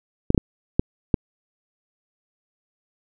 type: clicks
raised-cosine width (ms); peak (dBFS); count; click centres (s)
3; -3; 5; 0.304 / 0.347 / 0.378 / 0.795 / 1.142
effects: none